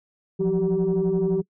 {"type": "tone cluster", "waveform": "sine", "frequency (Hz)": [171.7, 183.4, 385.9], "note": ["F3", "F#3", "G4"], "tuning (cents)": [-29, -15, -27], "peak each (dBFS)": [-24, -24, -20], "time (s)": [0.39, 1.42], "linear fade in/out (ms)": 20, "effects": ["noise-tail reverb RT60 0.1 s tail -23 dB re dry", "tanh soft clip ceiling -15 dBFS"]}